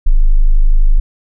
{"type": "tone", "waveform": "sine", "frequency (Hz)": 25.96, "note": "G#0", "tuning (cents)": 0, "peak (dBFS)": -4, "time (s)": [0.06, 1], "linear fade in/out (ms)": 10, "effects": []}